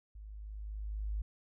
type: tone with level ramp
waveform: sine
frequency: 52.1 Hz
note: G#1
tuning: 6 cents sharp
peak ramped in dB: -46 to -32 dBFS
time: 0.15-1.22 s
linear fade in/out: 5 ms
effects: none